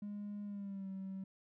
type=tone with pitch glide; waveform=triangle; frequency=205.6 to 191.83 Hz; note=G#3 to G3; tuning=-17 to -37 cents; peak=-38 dBFS; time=0.02-1.24 s; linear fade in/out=5 ms; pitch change=-120 cents; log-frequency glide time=0.44-0.89 s; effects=tanh soft clip ceiling -37 dBFS